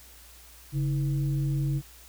sine tone with frequency modulation, 140 Hz, C#3, 18 cents sharp, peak -24 dBFS, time 0.72-1.82 s, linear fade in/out 50 ms, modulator 180 Hz, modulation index 0.49, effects added 60 Hz sine -53 dBFS peak until 2.08 s + white hiss -52 dBFS RMS until 2.08 s

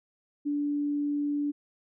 sine tone, 290.5 Hz, D4, 19 cents flat, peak -26 dBFS, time 0.45-1.52 s, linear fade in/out 20 ms, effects none

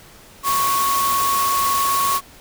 sine tone in noise, 1106 Hz, C#6, 4 cents flat, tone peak -17 dBFS, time 0.43-2.21 s, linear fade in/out 50 ms, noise white, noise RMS -24 dBFS, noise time 0.43-2.21 s, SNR +4 dB, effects pink hiss -45 dBFS RMS until 2.4 s

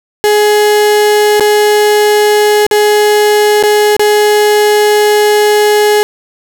35% pulse tone with dropouts, 419.2 Hz, G#4, 16 cents sharp, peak -4 dBFS, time 0.24-6.03 s, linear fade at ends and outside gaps 0 ms, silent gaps 1.397-1.407 / 2.666-2.712 / 3.627-3.636 / 3.966-3.995 s, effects none

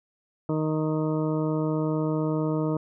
harmonic tone, 155.56 Hz, D#3, in tune, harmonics 1 / 2 / 3 / 4 / 6 / 7 / 8, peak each -27 / -27 / -31 / -34 / -39 / -43 / -41 dBFS, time 0.49-2.77 s, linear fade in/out 2 ms, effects none

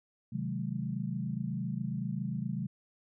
sine chord, Ab dominant seventh, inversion first, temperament equal with one note detuned, 130.81 / 155.56 / 185 / 212.5 Hz, C3 / Eb3 / Gb3 / Ab3, 0 / 0 / 0 / +40 cents, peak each -37 / -39 / -37 / -38 dBFS, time 0.32-2.67 s, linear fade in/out 10 ms, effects none

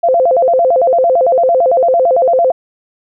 sine tone with vibrato, 595 Hz, D5, 22 cents sharp, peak -7 dBFS, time 0.03-2.52 s, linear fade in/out 10 ms, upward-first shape square, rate 8.9 Hz, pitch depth 240 cents each way, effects none

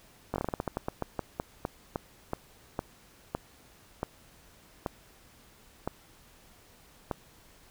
slowing click train, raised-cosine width 1 ms, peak -16 dBFS, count 23, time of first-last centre 0.34-7.112 s, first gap 19 ms, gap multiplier 1.22, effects pink hiss -58 dBFS RMS until 7.7 s

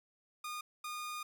sawtooth tone bursts at uneven times, 1222 Hz, D#6, 32 cents flat, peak -36 dBFS, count 2, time 0.44-0.61 / 0.84-1.23 s, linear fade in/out 5 ms, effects none

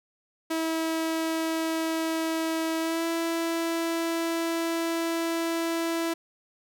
sawtooth tone with pitch glide, 323.9 to 331.9 Hz, E4 to E4, -30 to +12 cents, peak -22 dBFS, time 0.5-6.14 s, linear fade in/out 10 ms, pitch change +42 cents, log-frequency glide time 2.79-3.05 s, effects none

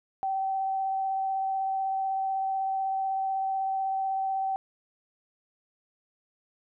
sine tone with vibrato, 771 Hz, G5, 29 cents flat, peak -26 dBFS, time 0.23-4.56 s, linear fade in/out 0 ms, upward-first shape sine, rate 16 Hz, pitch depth 10 cents each way, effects none

